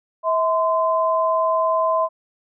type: tone pair together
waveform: sine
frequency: 646.1 / 1029 Hz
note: E5 / C6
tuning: -35 / -29 cents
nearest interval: minor sixth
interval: 806 cents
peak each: -19 dBFS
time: 0.23-2.09 s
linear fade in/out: 50 ms
effects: none